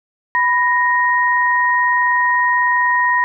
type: tone pair together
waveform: sine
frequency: 989.5 / 1868 Hz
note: B5 / A#6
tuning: +3 / +3 cents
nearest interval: major seventh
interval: 1100 cents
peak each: -15 dBFS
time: 0.35-3.24 s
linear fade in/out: 0 ms
effects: none